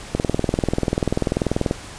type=click train; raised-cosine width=2 ms; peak=-5 dBFS; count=33; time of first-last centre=0.15-1.711 s; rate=20.5 Hz; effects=pink hiss -37 dBFS RMS until 1.98 s + resampled to 22050 Hz